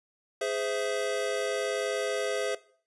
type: chord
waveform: square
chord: Ab augmented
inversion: none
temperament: equal with one note detuned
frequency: 415.3 / 516 / 659.3 Hz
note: Ab4 / C5 / E5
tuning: 0 / -24 / 0 cents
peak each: -33 dBFS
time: 0.41-2.55 s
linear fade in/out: 5 ms
effects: noise-tail reverb RT60 0.5 s tail -19 dB re dry + resampled to 24000 Hz